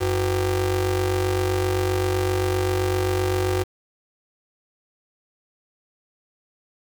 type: ring-modulated tone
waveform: 35% pulse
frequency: 138.1 Hz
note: C#3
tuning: 6 cents flat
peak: -15 dBFS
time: 0-3.64 s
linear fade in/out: 20 ms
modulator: 231 Hz
effects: high-pass 60 Hz 12 dB/octave + 7-bit